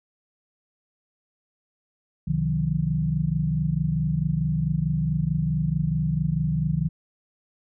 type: tone cluster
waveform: sine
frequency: 65.4 / 128.4 / 155 / 179.6 Hz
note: C2 / C3 / D#3 / F3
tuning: 0 / -32 / -6 / +49 cents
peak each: -32 / -30 / -23 / -28 dBFS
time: 2.27-6.89 s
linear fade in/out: 10 ms
effects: none